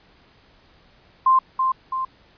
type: tone with echo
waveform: sine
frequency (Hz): 1046.5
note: C6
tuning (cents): 0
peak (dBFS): -12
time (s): 1.26-1.39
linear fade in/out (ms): 5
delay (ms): 330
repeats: 2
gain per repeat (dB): -5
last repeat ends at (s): 2.05
effects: pink hiss -55 dBFS RMS until 2.37 s + resampled to 11025 Hz